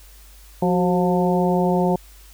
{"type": "harmonic tone with a mistuned harmonic", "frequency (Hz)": 178.1, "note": "F3", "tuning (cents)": 34, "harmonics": [1, 2, 3, 4, 5], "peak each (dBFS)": [-19, -22, -24, -25, -26], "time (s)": [0.62, 1.96], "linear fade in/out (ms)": 5, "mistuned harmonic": 2, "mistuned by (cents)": 61, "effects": ["added 50 Hz sine -44 dBFS peak until 2.33 s", "white hiss -50 dBFS RMS until 2.33 s"]}